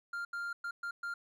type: tone bursts at uneven times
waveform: triangle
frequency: 1396.9 Hz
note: F6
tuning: in tune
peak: -34 dBFS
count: 5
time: 0.13-0.25 / 0.33-0.53 / 0.64-0.71 / 0.83-0.91 / 1.03-1.14 s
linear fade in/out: 5 ms
effects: none